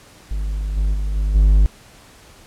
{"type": "tone with level steps", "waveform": "triangle", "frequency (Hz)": 50.7, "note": "G#1", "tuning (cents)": -41, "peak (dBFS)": [-18, -13, -17, -14, -7], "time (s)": [0.31, 1.66], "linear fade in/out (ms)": 0, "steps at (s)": [0.76, 0.93, 1.15, 1.34], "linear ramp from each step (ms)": 20, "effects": ["pink hiss -46 dBFS RMS until 2.46 s", "low-pass 11000 Hz 12 dB/octave"]}